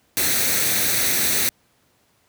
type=noise with comb filter; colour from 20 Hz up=white; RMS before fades=-20 dBFS; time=0.17-1.49 s; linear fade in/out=0 ms; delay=0.49 ms; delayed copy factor=+0.55; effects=pink hiss -62 dBFS RMS until 2.28 s + high-pass 80 Hz 12 dB/octave